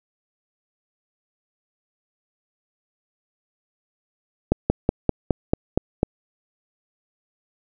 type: slowing click train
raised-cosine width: 2 ms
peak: -3 dBFS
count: 8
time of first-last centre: 4.52-6.031 s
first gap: 180 ms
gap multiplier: 1.06
effects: none